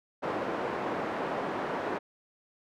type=band-pass noise; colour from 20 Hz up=pink; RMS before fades=-33 dBFS; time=0.22-1.99 s; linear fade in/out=20 ms; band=320 to 1200 Hz; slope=12 dB/octave; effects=none